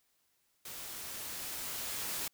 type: noise with level ramp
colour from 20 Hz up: white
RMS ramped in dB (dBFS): -45 to -37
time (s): 0.65-2.28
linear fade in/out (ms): 5
effects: white hiss -75 dBFS RMS until 2.33 s